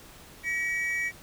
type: tone pair together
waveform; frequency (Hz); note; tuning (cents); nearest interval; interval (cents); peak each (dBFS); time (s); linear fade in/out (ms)
triangle; 1908.6 / 2277; A#6 / C#7; +40 / +46; minor third; 306; -28; 0.43-1.12; 50
effects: pink hiss -50 dBFS RMS until 1.22 s